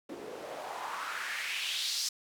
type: noise with band-pass filter sweep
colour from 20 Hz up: white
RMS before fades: -37 dBFS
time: 0.09-2.09 s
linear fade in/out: 5 ms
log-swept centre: 320 to 5400 Hz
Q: 2.7
effects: none